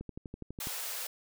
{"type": "click train", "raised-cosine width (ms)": 3, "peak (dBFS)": -28, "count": 9, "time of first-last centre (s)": [0.01, 0.671], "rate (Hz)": 12.1}
{"type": "high-pass noise", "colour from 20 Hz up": "white", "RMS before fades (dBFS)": -38, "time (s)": [0.6, 1.07], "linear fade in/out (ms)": 5, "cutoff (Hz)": 430, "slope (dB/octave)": 96}
{"effects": []}